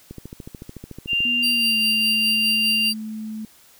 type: click train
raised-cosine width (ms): 3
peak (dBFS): -22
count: 16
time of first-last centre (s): 0.11-1.205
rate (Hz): 13.7
type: tone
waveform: sine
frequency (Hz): 2790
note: F7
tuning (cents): -2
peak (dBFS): -18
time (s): 1.07-2.93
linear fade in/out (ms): 50
type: tone with pitch glide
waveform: sine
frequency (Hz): 242.7 to 217.5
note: B3 to A3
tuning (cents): -30 to -20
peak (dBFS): -28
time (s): 1.25-3.45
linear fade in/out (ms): 2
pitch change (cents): -190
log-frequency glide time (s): 1.5-1.78
type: tone with tremolo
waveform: 40% pulse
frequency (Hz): 4699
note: D8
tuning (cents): 0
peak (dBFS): -20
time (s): 1.42-2.94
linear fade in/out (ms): 20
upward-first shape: sine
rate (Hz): 4.9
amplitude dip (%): 50
effects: white hiss -52 dBFS RMS until 3.79 s